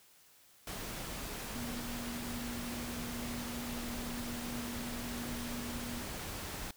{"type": "tone in noise", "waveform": "sine", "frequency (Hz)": 239.5, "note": "A#3", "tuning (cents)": 47, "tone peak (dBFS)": -41, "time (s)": [1.55, 6.02], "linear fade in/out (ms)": 2, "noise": "pink", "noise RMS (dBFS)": -42, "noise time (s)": [0.67, 6.71], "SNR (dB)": -2, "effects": ["white hiss -63 dBFS RMS until 6.76 s"]}